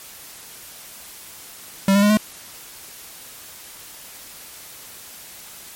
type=tone with pitch steps; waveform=square; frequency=195.2 / 201 / 207 / 213.2 Hz; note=G3 / G3 / G#3 / G#3; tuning=-7 / +44 / -5 / +46 cents; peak=-13 dBFS; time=1.88-2.172 s; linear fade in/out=2 ms; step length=73 ms; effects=white hiss -40 dBFS RMS until 5.75 s + MP3 64 kbps